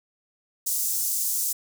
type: high-pass noise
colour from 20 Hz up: pink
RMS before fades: -26 dBFS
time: 0.66-1.53 s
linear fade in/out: 10 ms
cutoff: 6600 Hz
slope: 24 dB/octave
effects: none